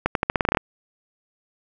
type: accelerating click train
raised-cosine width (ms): 0.5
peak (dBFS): -4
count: 11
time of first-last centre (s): 0.06-0.572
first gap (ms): 92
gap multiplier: 0.86
effects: none